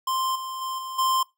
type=tone with level steps; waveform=square; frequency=1046.5 Hz; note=C6; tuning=in tune; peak=-24 / -32 / -29 / -33 / -21 dBFS; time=0.07-1.23 s; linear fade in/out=5 ms; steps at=0.35 / 0.61 / 0.78 / 0.98 s; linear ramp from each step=10 ms; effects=noise-tail reverb RT60 0.2 s tail -22 dB re dry